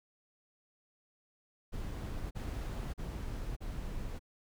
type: noise bursts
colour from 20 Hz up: brown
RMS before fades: -39 dBFS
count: 4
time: 1.72-4.194 s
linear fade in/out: 20 ms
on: 590 ms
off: 38 ms
effects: none